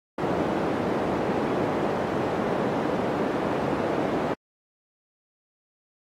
white band-pass noise, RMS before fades -26 dBFS, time 0.18-4.34 s, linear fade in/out 5 ms, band 170 to 550 Hz, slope 12 dB/octave, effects AAC 48 kbps

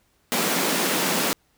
pink high-pass noise, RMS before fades -23 dBFS, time 0.32-1.33 s, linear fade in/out 0 ms, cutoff 170 Hz, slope 48 dB/octave, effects pink hiss -65 dBFS RMS until 1.57 s

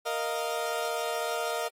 30% pulse chord, Bb suspended fourth, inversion none, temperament equal, 466.2 / 622.3 / 698.5 Hz, Bb4 / Eb5 / F5, 0 / 0 / 0 cents, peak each -31 dBFS, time 0.05-1.69 s, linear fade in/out 20 ms, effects AAC 48 kbps

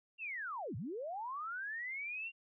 sine linear two-way sweep, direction down then up, 2794 to 90 to 2794 Hz, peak -39 dBFS, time 0.18-2.32 s, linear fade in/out 50 ms, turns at 0.76 s, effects none

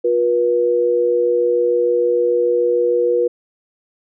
sine tone pair together, 356.2 / 482.9 Hz, F4 / B4, +34 / -39 cents, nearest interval perfect fourth, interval 527 cents, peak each -19 / -14 dBFS, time 0.04-3.28 s, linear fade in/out 10 ms, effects none

